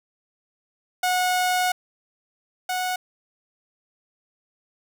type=tone pair in turn; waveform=sawtooth; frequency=730 / 734.7 Hz; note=F#5 / F#5; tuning=-24 / -12 cents; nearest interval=unison; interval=12 cents; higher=second; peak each=-16 / -20 dBFS; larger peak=first; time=1.03-1.72 / 2.69-2.96 s; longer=first; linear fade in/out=5 ms; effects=none